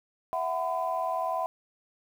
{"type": "chord", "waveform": "sine", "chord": "E suspended second", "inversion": "none", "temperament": "equal with one note detuned", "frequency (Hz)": [659.3, 740, 1008.5], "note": ["E5", "F#5", "B5"], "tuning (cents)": [0, 0, 36], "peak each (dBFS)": -31, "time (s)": [0.33, 1.46], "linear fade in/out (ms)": 0, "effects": ["tanh soft clip ceiling -18 dBFS", "9-bit"]}